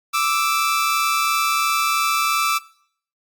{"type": "tone pair together", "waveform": "sawtooth", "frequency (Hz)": [1174.7, 1317.6], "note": ["D6", "E6"], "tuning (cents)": [0, -1], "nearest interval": "major second", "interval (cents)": 199, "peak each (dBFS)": -17, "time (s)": [0.13, 2.59], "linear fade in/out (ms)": 20, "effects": ["noise-tail reverb RT60 0.6 s tail -21 dB re dry", "Opus 48 kbps"]}